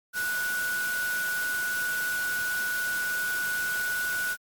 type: tone in noise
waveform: sine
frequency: 1473 Hz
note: F#6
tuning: 8 cents flat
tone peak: -27 dBFS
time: 0.13-4.37 s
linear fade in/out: 50 ms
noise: white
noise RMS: -36 dBFS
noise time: 0.13-4.37 s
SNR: +6 dB
effects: Opus 48 kbps